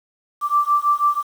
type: beating tone pair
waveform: sine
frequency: 1169 / 1175.1 Hz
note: D6 / D6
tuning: -8 / +1 cents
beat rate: 6.1 Hz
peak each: -18 dBFS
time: 0.41-1.23 s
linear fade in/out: 50 ms
effects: 7-bit